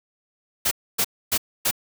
white noise bursts, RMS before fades -21 dBFS, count 4, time 0.65-1.712 s, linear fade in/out 10 ms, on 63 ms, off 270 ms, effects none

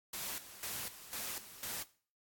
white noise with tremolo, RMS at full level -41 dBFS, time 0.13-1.83 s, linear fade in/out 5 ms, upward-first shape square, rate 2 Hz, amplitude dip 75%, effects noise-tail reverb RT60 0.4 s tail -17 dB re dry + AAC 64 kbps

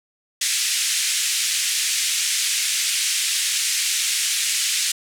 white band-pass noise, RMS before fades -22 dBFS, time 0.41-4.92 s, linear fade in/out 5 ms, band 2000 to 9200 Hz, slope 24 dB/octave, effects none

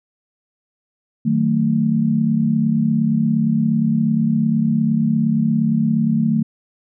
sine chord, D# diminished, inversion none, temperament just, 155.56 / 186.68 / 224 Hz, D#3 / F#3 / A3, 0 / +16 / +31 cents, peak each -20 / -22 / -16 dBFS, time 1.25-6.43 s, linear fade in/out 10 ms, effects none

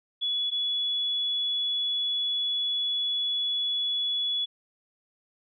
sine tone pair in turn, 3400 / 3400 Hz, G#7 / G#7, +40 / +40 cents, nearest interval unison, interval 0 cents, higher neither, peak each -25 / -25 dBFS, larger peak neither, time 0.21-0.51 / 0.51-4.46 s, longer second, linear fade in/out 20 ms, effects none

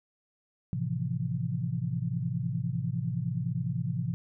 sine chord, F major seventh, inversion first, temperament equal, 110 / 130.81 / 164.81 / 174.61 Hz, A2 / C3 / E3 / F3, 0 / 0 / 0 / 0 cents, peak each -35 / -32 / -34 / -36 dBFS, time 0.73-4.14 s, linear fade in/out 0 ms, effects none

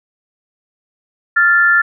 sine tone pair together, 1392 / 1755 Hz, F6 / A6, -6 / -5 cents, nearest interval major third, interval 401 cents, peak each -11 dBFS, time 1.36-1.82 s, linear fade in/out 10 ms, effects none

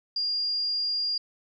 sine tone, 4815 Hz, D8, 42 cents sharp, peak -25 dBFS, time 0.16-1.18 s, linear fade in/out 5 ms, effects none

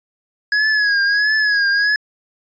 square tone with vibrato, 1670 Hz, G#6, 9 cents sharp, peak -14 dBFS, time 0.52-1.96 s, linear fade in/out 2 ms, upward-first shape triangle, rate 1.5 Hz, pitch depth 78 cents each way, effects resampled to 16000 Hz

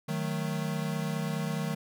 square chord, D# diminished, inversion none, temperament equal, 155.56 / 185 / 220 Hz, D#3 / F#3 / A3, 0 / 0 / 0 cents, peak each -33 / -36 / -37 dBFS, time 0.08-1.75 s, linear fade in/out 10 ms, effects none

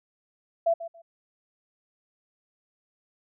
sine tone with echo, 670 Hz, E5, 28 cents sharp, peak -19 dBFS, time 0.66-0.74 s, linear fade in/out 10 ms, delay 140 ms, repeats 2, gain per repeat -14 dB, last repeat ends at 1.02 s, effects none

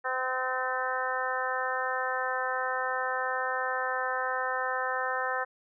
harmonic tone, 257.1 Hz, C4, 30 cents flat, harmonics 2 / 3 / 4 / 5 / 6 / 7, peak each -35 / -35 / -35 / -35 / -35 / -35 dBFS, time 0.04-5.45 s, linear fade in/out 20 ms, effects none

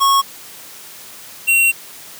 square tone pair in turn, 1100 / 2737 Hz, C#6 / F7, -14 / -36 cents, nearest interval octave + major third, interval 1578 cents, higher second, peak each -11 dBFS, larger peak neither, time 0-0.22 / 1.47-1.72 s, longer second, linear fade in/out 20 ms, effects white hiss -37 dBFS RMS until 2.19 s + high-pass 100 Hz 12 dB/octave

